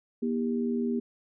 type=harmonic tone; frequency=79.6 Hz; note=D#2; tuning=40 cents sharp; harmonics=3 / 4 / 5; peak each=-27 / -39 / -32 dBFS; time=0.22-1 s; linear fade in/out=10 ms; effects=none